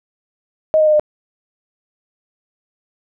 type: tone with pitch steps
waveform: sine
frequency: 627 / 619.1 / 611.3 / 603.5 Hz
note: D#5 / D#5 / D#5 / D5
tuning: +13 / -9 / -31 / +47 cents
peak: -9 dBFS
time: 0.74-0.996 s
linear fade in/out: 0 ms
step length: 64 ms
effects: none